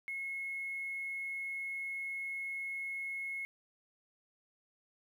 triangle tone with hard clipping, 2174 Hz, C#7, 34 cents flat, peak -37 dBFS, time 0.08-3.45 s, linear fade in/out 0 ms, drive 3 dB, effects none

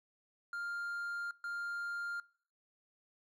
triangle tone bursts at uneven times, 1400 Hz, F6, 4 cents sharp, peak -36 dBFS, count 2, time 0.53-1.31 / 1.44-2.2 s, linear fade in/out 2 ms, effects noise-tail reverb RT60 0.6 s tail -23 dB re dry

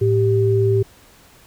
sine tone pair together, 109.69 / 390.9 Hz, A2 / G4, -5 / -5 cents, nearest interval octave + minor seventh, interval 2200 cents, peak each -16 dBFS, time 0.01-0.83 s, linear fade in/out 10 ms, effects pink hiss -49 dBFS RMS until 1.46 s

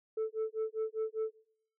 sine tone with tremolo, 440 Hz, A4, in tune, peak -27 dBFS, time 0.17-1.32 s, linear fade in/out 5 ms, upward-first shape sine, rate 5 Hz, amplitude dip 100%, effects noise-tail reverb RT60 0.6 s tail -21 dB re dry + tanh soft clip ceiling -29 dBFS

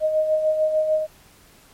sine tone with tremolo, 622.3 Hz, D#5, in tune, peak -15 dBFS, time 0-1.07 s, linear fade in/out 50 ms, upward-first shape sine, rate 6.7 Hz, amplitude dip 50%, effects pink hiss -52 dBFS RMS until 1.73 s + MP3 64 kbps

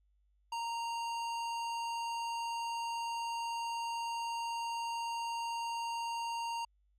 square tone with vibrato, 929 Hz, A#5, 6 cents flat, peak -36 dBFS, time 0.52-6.65 s, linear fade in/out 5 ms, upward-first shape sine, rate 20 Hz, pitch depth 13 cents each way, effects added 50 Hz sine -69 dBFS peak until 6.98 s + low-pass 8000 Hz 12 dB/octave

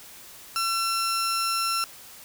sawtooth tone pair together, 1350 / 2700 Hz, E6 / E7, +41 / +41 cents, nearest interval octave, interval 1200 cents, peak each -22 dBFS, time 0.56-1.84 s, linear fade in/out 0 ms, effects white hiss -46 dBFS RMS until 2.24 s

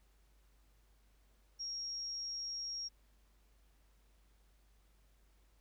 sine tone, 5588 Hz, F8, in tune, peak -39 dBFS, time 1.59-2.89 s, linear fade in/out 20 ms, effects added 50 Hz sine -66 dBFS peak until 5.6 s + pink hiss -75 dBFS RMS until 5.6 s

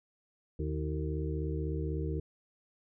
harmonic tone with a mistuned harmonic, 76.1 Hz, D#2, 38 cents flat, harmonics 1 / 2 / 4 / 5 / 6, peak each -34 / -37 / -40 / -41 / -42 dBFS, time 0.59-2.2 s, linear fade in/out 5 ms, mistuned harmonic 4, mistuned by +68 cents, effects none

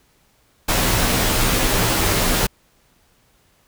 pink noise with comb filter, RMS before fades -18 dBFS, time 0.68-2.47 s, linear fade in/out 10 ms, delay 14 ms, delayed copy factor -0.65, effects pink hiss -59 dBFS RMS until 3.67 s

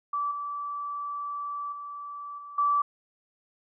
sine tone with level steps, 1158 Hz, D6, 25 cents flat, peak -26 / -31 / -36 / -40 / -21 dBFS, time 0.13-2.82 s, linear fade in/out 5 ms, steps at 0.31 / 1.72 / 2.38 / 2.58 s, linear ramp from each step 5 ms, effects none

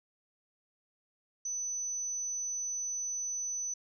sine tone, 6000 Hz, F#8, 23 cents sharp, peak -33 dBFS, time 1.45-3.74 s, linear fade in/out 5 ms, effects none

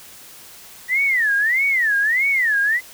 sine tone with vibrato, 1903 Hz, A#6, 35 cents sharp, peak -15 dBFS, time 0.88-2.81 s, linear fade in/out 50 ms, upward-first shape sine, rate 1.6 Hz, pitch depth 280 cents each way, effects white hiss -42 dBFS RMS until 2.93 s

